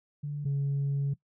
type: tone pair in turn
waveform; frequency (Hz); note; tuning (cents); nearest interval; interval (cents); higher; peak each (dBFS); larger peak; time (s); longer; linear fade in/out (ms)
sine; 145.8 / 140.01; D3 / C#3; -12 / +18; minor second; 70; first; -31 / -24; second; 0.23-0.45 / 0.45-1.14; second; 10
effects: noise-tail reverb RT60 0.1 s tail -19 dB re dry + tanh soft clip ceiling -24 dBFS